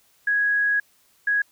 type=tone pair in turn; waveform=sine; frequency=1661.2 / 1661.2 Hz; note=G#6 / G#6; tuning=0 / 0 cents; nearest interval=unison; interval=0 cents; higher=neither; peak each=-18 dBFS; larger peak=neither; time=0.27-0.8 / 1.27-1.42 s; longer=first; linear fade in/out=5 ms; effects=white hiss -61 dBFS RMS until 1.51 s